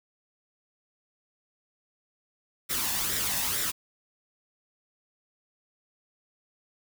white noise with flanger, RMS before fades -29 dBFS, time 2.69-3.72 s, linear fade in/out 20 ms, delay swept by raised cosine 0.54 to 1.15 ms, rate 2.2 Hz, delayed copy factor +0.55, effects none

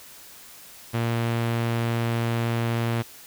sawtooth tone with low-pass filter, 116.54 Hz, A#2, in tune, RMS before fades -25 dBFS, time 0.93-3.03 s, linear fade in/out 20 ms, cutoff 3200 Hz, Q 1.1, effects white hiss -46 dBFS RMS until 3.26 s

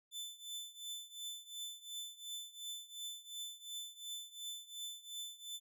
sawtooth tone with tremolo, 3520 Hz, A7, in tune, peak -38 dBFS, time 0.11-5.6 s, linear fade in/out 50 ms, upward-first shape triangle, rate 2.8 Hz, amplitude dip 90%, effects none

